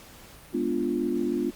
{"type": "chord", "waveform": "sine", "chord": "G# diminished seventh", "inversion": "none", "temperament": "equal", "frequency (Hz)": [207.7, 246.9, 293.7, 349.2], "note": ["G#3", "B3", "D4", "F4"], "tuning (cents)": [0, 0, 0, 0], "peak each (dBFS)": [-34, -29, -30, -28], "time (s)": [0.53, 1.51], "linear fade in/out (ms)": 20, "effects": ["pink hiss -49 dBFS RMS until 1.55 s", "Opus 48 kbps"]}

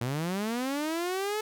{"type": "linear sweep", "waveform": "sawtooth", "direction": "up", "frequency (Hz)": [114.4, 435.4], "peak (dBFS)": -25, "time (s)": [0.01, 1.41], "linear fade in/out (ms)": 5, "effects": []}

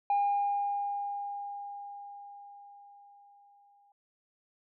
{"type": "tone with exponential decay", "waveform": "sine", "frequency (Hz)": 810, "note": "G#5", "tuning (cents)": -43, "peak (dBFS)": -22, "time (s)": [0.1, 3.92], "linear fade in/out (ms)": 2, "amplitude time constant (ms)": 830, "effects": ["tanh soft clip ceiling -22 dBFS"]}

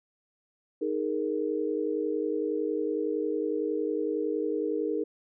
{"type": "chord", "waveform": "sine", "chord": "D# suspended fourth", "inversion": "none", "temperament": "equal", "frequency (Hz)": [311.1, 415.3, 466.2], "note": ["D#4", "G#4", "A#4"], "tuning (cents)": [0, 0, 0], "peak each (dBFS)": -31, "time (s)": [0.81, 5.04], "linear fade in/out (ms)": 10, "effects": []}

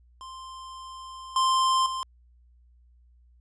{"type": "tone with level steps", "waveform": "square", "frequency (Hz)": 1046.5, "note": "C6", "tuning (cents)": 0, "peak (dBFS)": [-40, -21, -30], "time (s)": [0.21, 2.03], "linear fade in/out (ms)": 0, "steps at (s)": [1.36, 1.86], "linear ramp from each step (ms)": 2, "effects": ["added 60 Hz sine -55 dBFS peak until 3.4 s", "resampled to 22050 Hz"]}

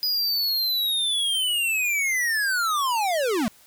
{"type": "linear sweep", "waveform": "square", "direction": "down", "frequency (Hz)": [4978, 199.4], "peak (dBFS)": -22, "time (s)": [0.03, 3.48], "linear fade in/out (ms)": 0, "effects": ["white hiss -54 dBFS RMS until 3.66 s"]}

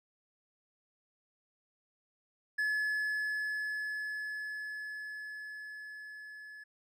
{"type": "tone with level ramp", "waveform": "triangle", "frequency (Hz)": 1711, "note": "A6", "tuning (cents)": -49, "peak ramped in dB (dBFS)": [-27, -45], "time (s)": [2.58, 6.64], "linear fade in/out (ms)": 10, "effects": []}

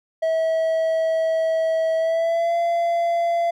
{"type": "tone with pitch glide", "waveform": "triangle", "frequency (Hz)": [647, 682.3], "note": ["E5", "F5"], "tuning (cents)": [-32, -41], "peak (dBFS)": -16, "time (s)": [0.22, 3.51], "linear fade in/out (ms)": 10, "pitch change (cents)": 91, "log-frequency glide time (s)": [1.97, 2.56], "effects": []}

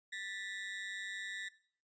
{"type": "ring-modulated tone", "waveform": "35% pulse", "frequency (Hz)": 1864.7, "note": "A#6", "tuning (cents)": 0, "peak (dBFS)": -36, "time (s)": [0.12, 1.49], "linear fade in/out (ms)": 10, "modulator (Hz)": 97.6, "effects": ["noise-tail reverb RT60 0.5 s tail -17 dB re dry", "resampled to 16000 Hz"]}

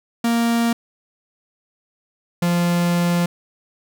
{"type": "tone pair in turn", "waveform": "45% pulse", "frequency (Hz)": [233.1, 173.62], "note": ["A#3", "F3"], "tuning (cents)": [0, -10], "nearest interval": "perfect fourth", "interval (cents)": 510, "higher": "first", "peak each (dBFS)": -16, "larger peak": "neither", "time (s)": [[0.24, 0.73], [2.42, 3.26]], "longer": "second", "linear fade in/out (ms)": 5, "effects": []}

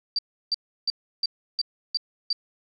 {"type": "tone bursts", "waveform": "sine", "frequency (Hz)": 4667, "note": "D8", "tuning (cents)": -12, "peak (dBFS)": -21, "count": 7, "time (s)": [0.16, 2.329], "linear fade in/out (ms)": 2, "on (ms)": 27, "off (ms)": 330, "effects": []}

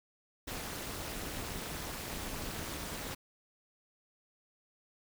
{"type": "noise with amplitude modulation", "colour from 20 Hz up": "pink", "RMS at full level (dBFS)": -37, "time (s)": [0.47, 3.15], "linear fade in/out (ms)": 10, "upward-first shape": "sine", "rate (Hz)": 228, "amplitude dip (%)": 80, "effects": []}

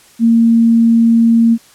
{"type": "tone", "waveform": "sine", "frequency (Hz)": 230, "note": "A#3", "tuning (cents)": -23, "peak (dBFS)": -6, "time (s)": [0.19, 1.58], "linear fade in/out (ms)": 50, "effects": ["white hiss -45 dBFS RMS until 1.74 s", "low-pass 11000 Hz 12 dB/octave"]}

